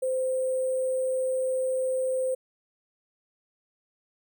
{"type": "tone with sample-and-hold", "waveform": "sine", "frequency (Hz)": 517, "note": "C5", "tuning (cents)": -21, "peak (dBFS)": -24, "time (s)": [0.02, 2.35], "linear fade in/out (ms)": 10, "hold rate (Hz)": 8820, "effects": []}